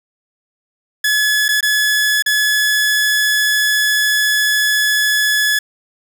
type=tone with dropouts; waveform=sawtooth; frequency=1706 Hz; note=G#6; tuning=46 cents sharp; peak=-9 dBFS; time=1.04-5.59 s; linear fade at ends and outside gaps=5 ms; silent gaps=1.483-1.488 / 1.608-1.627 / 2.224-2.261 s; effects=none